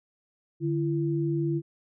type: tone pair together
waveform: sine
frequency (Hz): 147.8 / 336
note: D3 / E4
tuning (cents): +11 / +33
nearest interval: octave + major second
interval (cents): 1422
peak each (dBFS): -27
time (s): 0.6-1.62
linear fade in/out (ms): 50
effects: none